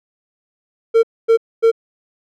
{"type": "tone bursts", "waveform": "triangle", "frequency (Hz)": 454.8, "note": "A#4", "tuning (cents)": -43, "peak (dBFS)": -6, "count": 3, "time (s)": [0.94, 1.716], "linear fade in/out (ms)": 20, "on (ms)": 92, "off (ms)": 250, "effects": []}